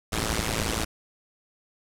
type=noise with amplitude modulation; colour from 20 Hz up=pink; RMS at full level=-23 dBFS; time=0.12-0.85 s; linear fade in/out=10 ms; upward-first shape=sine; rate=111 Hz; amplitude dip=100%; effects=low-pass 11000 Hz 12 dB/octave